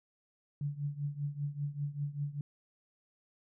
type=tone with tremolo; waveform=sine; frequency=144.4 Hz; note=D3; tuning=29 cents flat; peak=-30 dBFS; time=0.61-2.41 s; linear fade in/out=2 ms; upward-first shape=triangle; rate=5.1 Hz; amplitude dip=90%; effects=none